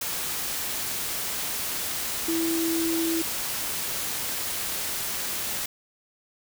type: tone in noise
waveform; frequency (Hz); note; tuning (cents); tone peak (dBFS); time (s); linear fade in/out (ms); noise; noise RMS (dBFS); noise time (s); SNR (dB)
sine; 329.6; E4; 0; -24; 2.28-3.22; 5; white; -30; 0.01-5.66; +3
effects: none